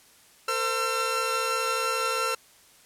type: tone cluster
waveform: sawtooth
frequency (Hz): 452.9 / 518 / 1353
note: A#4 / C5 / E6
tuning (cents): -50 / -17 / +45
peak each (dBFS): -28 / -28 / -23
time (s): 0.48-2.35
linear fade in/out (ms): 5
effects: white hiss -56 dBFS RMS until 2.85 s + low-pass 12000 Hz 12 dB/octave